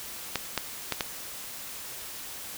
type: clicks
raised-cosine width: 0.2 ms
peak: -9 dBFS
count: 4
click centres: 0.357 / 0.577 / 0.923 / 1.008 s
effects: white hiss -40 dBFS RMS until 2.57 s